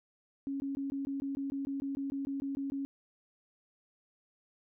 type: tone bursts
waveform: sine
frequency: 275.9 Hz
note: C#4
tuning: 8 cents flat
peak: -33 dBFS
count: 16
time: 0.47-2.85 s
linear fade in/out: 0 ms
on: 130 ms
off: 20 ms
effects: none